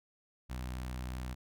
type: tone with notch filter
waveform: sawtooth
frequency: 62.7 Hz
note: B1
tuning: 27 cents sharp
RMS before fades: -40 dBFS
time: 0.49-1.35 s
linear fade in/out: 20 ms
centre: 440 Hz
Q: 1.4
effects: none